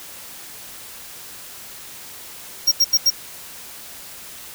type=tone bursts; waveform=square; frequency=5588 Hz; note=F8; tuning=in tune; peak=-12 dBFS; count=4; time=2.67-3.104 s; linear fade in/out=10 ms; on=47 ms; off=82 ms; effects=white hiss -38 dBFS RMS until 4.54 s